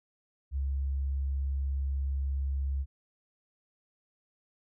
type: tone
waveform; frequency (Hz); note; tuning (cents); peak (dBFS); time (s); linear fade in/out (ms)
sine; 68.4; C#2; -23; -28; 0.51-2.86; 50
effects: none